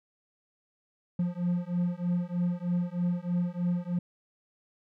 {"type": "beating tone pair", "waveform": "triangle", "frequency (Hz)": [174.61, 177.81], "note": ["F3", "F3"], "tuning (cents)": [0, 31], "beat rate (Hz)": 3.2, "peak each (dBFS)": -28, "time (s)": [1.19, 3.99], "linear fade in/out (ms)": 5, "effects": []}